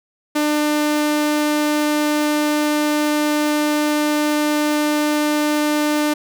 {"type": "tone", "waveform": "sawtooth", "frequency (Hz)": 299.2, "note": "D4", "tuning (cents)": 32, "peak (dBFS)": -12, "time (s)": [0.35, 6.14], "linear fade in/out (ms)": 10, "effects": []}